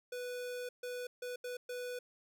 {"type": "tone bursts at uneven times", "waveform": "square", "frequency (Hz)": 493.9, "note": "B4", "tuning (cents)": 0, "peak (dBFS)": -40, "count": 5, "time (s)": [[0.12, 0.69], [0.83, 1.07], [1.22, 1.36], [1.44, 1.57], [1.69, 1.99]], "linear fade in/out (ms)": 5, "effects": []}